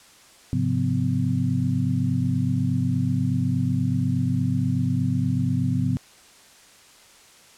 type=tone cluster; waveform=sine; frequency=104.4 / 132.7 / 177.5 / 252.1 Hz; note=G#2 / C3 / F3 / B3; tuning=+10 / +25 / +28 / +36 cents; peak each=-26 / -24 / -27 / -26 dBFS; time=0.53-5.97 s; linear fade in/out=0 ms; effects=white hiss -51 dBFS RMS until 7.57 s + low-pass 9000 Hz 12 dB/octave